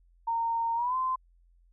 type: tone with pitch glide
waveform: sine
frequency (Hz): 921 to 1033.8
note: A#5 to C6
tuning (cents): -21 to -21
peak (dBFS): -26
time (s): 0.27-1.16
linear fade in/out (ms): 10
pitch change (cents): +200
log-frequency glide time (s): 0.75-0.96
effects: added 43 Hz sine -59 dBFS peak until 1.72 s